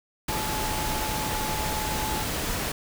sine tone in noise, 862 Hz, A5, 36 cents flat, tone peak -32 dBFS, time 0.29-2.23 s, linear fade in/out 5 ms, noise pink, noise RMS -29 dBFS, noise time 0.28-2.72 s, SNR -6 dB, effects none

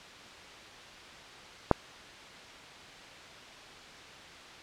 click, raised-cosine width 1 ms, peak -5 dBFS, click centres 1.713 s, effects white hiss -48 dBFS RMS until 4.62 s + low-pass 4000 Hz 12 dB/octave

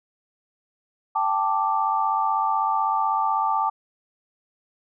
sine chord, G suspended second, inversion none, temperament equal, 784 / 880 / 1174.7 Hz, G5 / A5 / D6, 0 / 0 / 0 cents, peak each -26 / -23 / -24 dBFS, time 1.15-3.7 s, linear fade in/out 10 ms, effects none

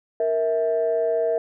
sine tone pair together, 466.2 / 651.2 Hz, A#4 / E5, 0 / -21 cents, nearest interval tritone, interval 579 cents, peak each -21 dBFS, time 0.2-1.38 s, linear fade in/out 2 ms, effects tanh soft clip ceiling -13 dBFS

